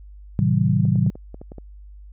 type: chord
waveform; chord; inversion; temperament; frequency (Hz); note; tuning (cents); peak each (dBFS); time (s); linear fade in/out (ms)
sine; A diminished seventh; none; just; 110 / 132 / 158.4 / 190.08; A2 / C3 / Eb3 / Gb3; 0 / +16 / +31 / +47; -21; 0.39-1.1; 0
type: clicks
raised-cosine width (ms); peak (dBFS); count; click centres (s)
2; -24; 9; 0.853 / 0.957 / 1.064 / 1.101 / 1.155 / 1.344 / 1.415 / 1.519 / 1.583
effects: added 50 Hz sine -39 dBFS peak until 2.12 s